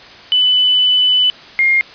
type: tone pair in turn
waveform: sine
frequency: 2997 / 2127 Hz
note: F#7 / C7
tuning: +22 / +28 cents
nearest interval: tritone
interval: 594 cents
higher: first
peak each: -9 dBFS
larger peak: neither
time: 0.32-1.3 / 1.59-1.81 s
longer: first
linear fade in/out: 0 ms
effects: white hiss -37 dBFS RMS until 1.94 s + resampled to 11025 Hz